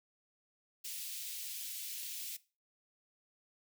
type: high-pass noise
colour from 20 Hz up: white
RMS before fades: -43 dBFS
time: 0.84-2.37 s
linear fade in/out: 10 ms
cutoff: 2500 Hz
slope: 24 dB/octave
effects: noise-tail reverb RT60 0.3 s tail -18 dB re dry